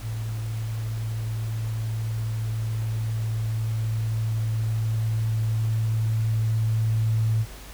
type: tone with level ramp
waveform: sine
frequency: 111 Hz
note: A2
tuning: 16 cents sharp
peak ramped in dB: -27 to -19 dBFS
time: 0.01-7.46 s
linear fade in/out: 50 ms
effects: added 50 Hz sine -42 dBFS peak until 7.73 s + pink hiss -44 dBFS RMS until 7.73 s